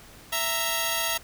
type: tone cluster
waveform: 10% pulse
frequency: 661 / 932 / 3270 Hz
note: E5 / A#5 / G#7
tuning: +5 / -1 / -28 cents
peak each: -21 dBFS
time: 0.32-1.18 s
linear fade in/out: 10 ms
effects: pink hiss -49 dBFS RMS until 1.23 s